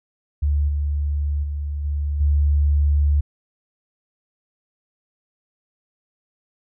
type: tone with level steps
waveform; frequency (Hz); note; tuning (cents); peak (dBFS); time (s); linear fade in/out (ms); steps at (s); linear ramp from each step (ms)
sine; 72.8; D2; -15; -16 / -19 / -23 / -20 / -14; 0.42-3.21; 10; 0.68 / 1.43 / 1.84 / 2.2; 10
effects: none